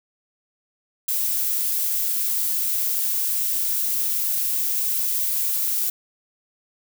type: noise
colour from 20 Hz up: violet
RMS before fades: -23 dBFS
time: 1.08-5.9 s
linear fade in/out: 5 ms
effects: none